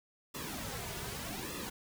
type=noise with flanger; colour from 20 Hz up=pink; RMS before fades=-41 dBFS; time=0.34-1.7 s; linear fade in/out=10 ms; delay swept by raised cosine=1.3 to 3.8 ms; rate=0.83 Hz; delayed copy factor=-0.7; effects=none